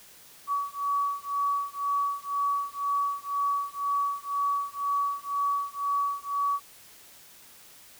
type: beating tone pair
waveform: sine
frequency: 1134 / 1136 Hz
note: C#6 / C#6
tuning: +39 / +42 cents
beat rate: 2 Hz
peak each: -29 dBFS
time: 0.47-6.6 s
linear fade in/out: 50 ms
effects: white hiss -52 dBFS RMS until 7.99 s